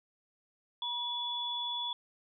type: tone pair together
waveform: sine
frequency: 961 / 3425 Hz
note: B5 / A7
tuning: -48 / -47 cents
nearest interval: octave + minor seventh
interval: 2201 cents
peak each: -39 / -34 dBFS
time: 0.82-1.93 s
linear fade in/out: 2 ms
effects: none